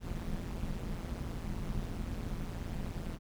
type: noise with amplitude modulation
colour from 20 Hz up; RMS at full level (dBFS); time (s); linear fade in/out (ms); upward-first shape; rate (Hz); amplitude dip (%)
brown; -34; 0-3.19; 50; sine; 174; 90
effects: none